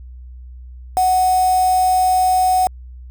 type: tone with quantisation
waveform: sine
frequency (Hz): 740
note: F#5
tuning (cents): 0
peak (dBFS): -12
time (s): 0.97-2.67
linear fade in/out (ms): 0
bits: 4
effects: added 62 Hz sine -33 dBFS peak until 3.1 s